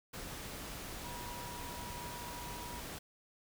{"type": "tone in noise", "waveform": "sine", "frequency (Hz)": 965, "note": "B5", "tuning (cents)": -40, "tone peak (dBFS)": -47, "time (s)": [1.04, 2.8], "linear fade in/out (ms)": 10, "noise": "pink", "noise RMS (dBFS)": -45, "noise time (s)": [0.13, 2.99], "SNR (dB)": -5, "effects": []}